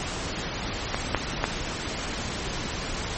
clicks, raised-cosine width 0.5 ms, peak -9 / -6 / -6 dBFS, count 3, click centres 0.945 / 1.147 / 1.441 s, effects pink hiss -31 dBFS RMS until 3.17 s + MP3 32 kbps

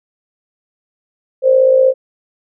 sine tone with amplitude modulation, 523.3 Hz, C5, in tune, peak -4 dBFS, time 1.42-1.94 s, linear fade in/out 50 ms, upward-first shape sine, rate 56.5 Hz, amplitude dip 60%, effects none

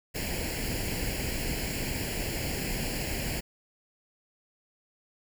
pink noise with comb filter, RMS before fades -32 dBFS, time 0.14-3.41 s, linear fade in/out 20 ms, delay 0.41 ms, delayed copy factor +0.8, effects none

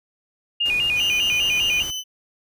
sine tone with vibrato, 2637 Hz, E7, in tune, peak -18 dBFS, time 0.6-1.83 s, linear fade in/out 10 ms, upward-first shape square, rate 5 Hz, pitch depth 120 cents each way
pink noise, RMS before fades -37 dBFS, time 0.65-1.91 s, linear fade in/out 10 ms
30% pulse tone, 3022 Hz, F#7, 36 cents sharp, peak -23 dBFS, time 0.95-2.04 s, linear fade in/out 50 ms
effects resampled to 32000 Hz

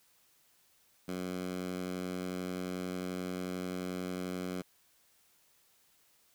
10% pulse tone with high-pass filter, 91.3 Hz, F#2, 23 cents flat, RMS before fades -38 dBFS, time 1.08-4.62 s, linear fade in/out 5 ms, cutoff 190 Hz, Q 1.7, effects white hiss -68 dBFS RMS until 6.34 s

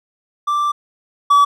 triangle tone pair in turn, 1174.7 / 1145.2 Hz, D6 / D6, 0 / -44 cents, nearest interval unison, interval 44 cents, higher first, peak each -13 / -6 dBFS, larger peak second, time 0.47-0.72 / 1.3-1.45 s, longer first, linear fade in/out 10 ms, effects none

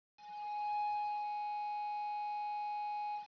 triangle tone with ADSR envelope, 834 Hz, G#5, 7 cents sharp, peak -31 dBFS, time 0.16-3.27 s, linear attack 640 ms, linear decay 460 ms, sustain -4 dB, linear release 120 ms, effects resampled to 11025 Hz + 10-bit

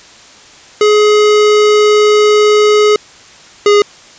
square tone pair in turn, 421 / 412.1 Hz, G#4 / G#4, +24 / -13 cents, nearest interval unison, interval 37 cents, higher first, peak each -6 / -5 dBFS, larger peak second, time 0.81-2.96 / 3.66-3.82 s, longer first, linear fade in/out 2 ms, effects white hiss -38 dBFS RMS until 4.18 s + resampled to 16000 Hz

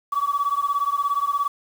sine beating tone pair, 1132 / 1149 Hz, C#6 / D6, +36 / -38 cents, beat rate 17 Hz, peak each -22 dBFS, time 0.12-1.48 s, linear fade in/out 10 ms, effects tanh soft clip ceiling -14 dBFS + 7-bit

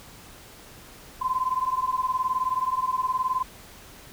sine beating tone pair, 1018 / 1037 Hz, C6 / C6, -48 / -16 cents, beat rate 19 Hz, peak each -26 dBFS, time 1.21-3.43 s, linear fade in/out 10 ms, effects pink hiss -47 dBFS RMS until 4.12 s

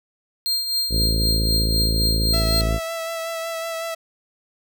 40% pulse tone with tremolo, 4200 Hz, C8, 6 cents sharp, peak -17 dBFS, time 0.46-2.61 s, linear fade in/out 0 ms, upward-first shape triangle, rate 3.9 Hz, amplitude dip 60%
harmonic tone, 55 Hz, A1, in tune, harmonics 1 / 2 / 3 / 4 / 5 / 6 / 7 / 8 / 9 / 10, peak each -20 / -26 / -30 / -32 / -34 / -36 / -37 / -38 / -39 / -40 dBFS, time 0.89-2.8 s, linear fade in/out 50 ms
sawtooth tone with vibrato, 659.3 Hz, E5, in tune, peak -22 dBFS, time 2.33-3.95 s, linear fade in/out 10 ms, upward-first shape sine, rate 5.4 Hz, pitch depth 18 cents each way
effects none

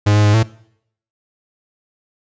45% pulse tone with pitch steps, 103.8 / 105 / 104 / 111.3 Hz, G#2 / G#2 / G#2 / A2, 0 / +19 / +3 / +20 cents, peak -10 dBFS, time 0.06-0.432 s, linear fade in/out 10 ms, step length 93 ms, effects noise-tail reverb RT60 0.7 s tail -22 dB re dry + resampled to 16000 Hz

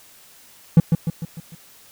triangle tone with echo, 164.2 Hz, E3, 6 cents flat, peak -4 dBFS, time 0.77-0.8 s, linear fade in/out 2 ms, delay 150 ms, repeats 5, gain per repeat -6 dB, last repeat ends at 1.55 s, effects white hiss -49 dBFS RMS until 1.91 s

